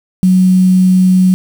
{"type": "tone with quantisation", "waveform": "sine", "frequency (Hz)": 185, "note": "F#3", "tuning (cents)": 0, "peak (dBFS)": -5, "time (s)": [0.23, 1.34], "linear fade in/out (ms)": 0, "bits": 5, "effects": []}